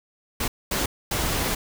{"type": "noise bursts at uneven times", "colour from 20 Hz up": "pink", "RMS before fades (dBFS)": -25, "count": 3, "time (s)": [[0.4, 0.48], [0.71, 0.86], [1.11, 1.55]], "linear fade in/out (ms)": 5, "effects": []}